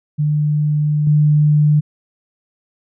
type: tone with level steps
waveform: sine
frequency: 149.7 Hz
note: D3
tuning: 33 cents sharp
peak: -13 / -9 dBFS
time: 0.18-1.81 s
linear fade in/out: 20 ms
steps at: 1.07 s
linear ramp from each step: 2 ms
effects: none